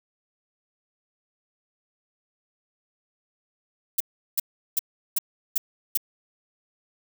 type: noise bursts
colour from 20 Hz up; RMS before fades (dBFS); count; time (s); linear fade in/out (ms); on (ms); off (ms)
violet; -22; 6; 3.98-5.974; 5; 24; 370
effects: none